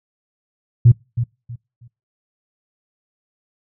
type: tone with echo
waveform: sine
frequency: 119 Hz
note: A#2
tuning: 36 cents sharp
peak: -4 dBFS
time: 0.85-0.92 s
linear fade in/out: 10 ms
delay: 320 ms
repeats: 3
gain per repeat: -12 dB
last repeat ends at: 1.88 s
effects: noise-tail reverb RT60 0.3 s tail -26 dB re dry + tanh soft clip ceiling 0 dBFS